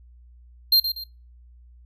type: tone with echo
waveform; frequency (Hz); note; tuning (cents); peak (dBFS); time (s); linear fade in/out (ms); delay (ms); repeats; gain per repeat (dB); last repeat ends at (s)
square; 4186; C8; 0; -14; 0.72-0.8; 5; 120; 2; -9; 1.04
effects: noise-tail reverb RT60 0.3 s tail -24 dB re dry + added 60 Hz sine -47 dBFS peak until 1.85 s